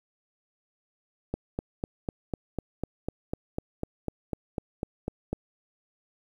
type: click train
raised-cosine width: 2 ms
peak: -16 dBFS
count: 17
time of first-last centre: 1.34-5.33 s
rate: 4.01 Hz
effects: 9-bit